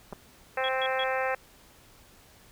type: clicks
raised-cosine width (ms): 1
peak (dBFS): -25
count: 2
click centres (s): 0.126 / 0.131
type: harmonic tone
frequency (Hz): 261.6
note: C4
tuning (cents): 0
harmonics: 2 / 3 / 4 / 5 / 6 / 7 / 8 / 9 / 10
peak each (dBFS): -30 / -32 / -37 / -37 / -36 / -35 / -40 / -41 / -41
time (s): 0.57-1.35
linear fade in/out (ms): 5
type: tone bursts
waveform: sine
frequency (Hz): 3322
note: G#7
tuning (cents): 0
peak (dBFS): -30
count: 3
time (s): 0.64-1.038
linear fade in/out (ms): 2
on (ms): 46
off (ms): 130
effects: pink hiss -56 dBFS RMS until 2.51 s